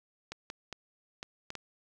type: clicks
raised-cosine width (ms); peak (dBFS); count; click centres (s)
0.2; -22; 6; 0.32 / 0.501 / 0.727 / 1.229 / 1.504 / 1.553
effects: none